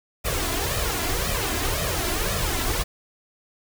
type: noise with flanger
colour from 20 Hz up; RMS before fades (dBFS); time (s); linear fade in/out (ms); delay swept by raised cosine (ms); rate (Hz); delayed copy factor
pink; -25; 0.24-2.84; 20; 1.6 to 3; 1.9; +0.7
effects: none